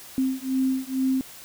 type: beating tone pair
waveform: sine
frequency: 261.6 / 263.8 Hz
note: C4 / C4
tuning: 0 / +14 cents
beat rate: 2.2 Hz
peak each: -25 dBFS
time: 0.18-1.21 s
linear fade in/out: 0 ms
effects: white hiss -44 dBFS RMS until 1.44 s